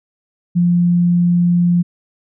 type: tone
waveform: sine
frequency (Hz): 174.61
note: F3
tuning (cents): 0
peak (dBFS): -10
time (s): 0.55-1.83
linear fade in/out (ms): 20
effects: none